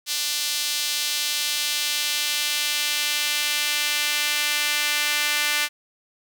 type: tone with high-pass filter sweep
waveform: sawtooth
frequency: 295.7 Hz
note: D4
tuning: 12 cents sharp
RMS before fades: -24 dBFS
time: 0.06-5.69 s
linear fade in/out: 50 ms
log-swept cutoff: 4000 to 2100 Hz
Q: 1.3
effects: none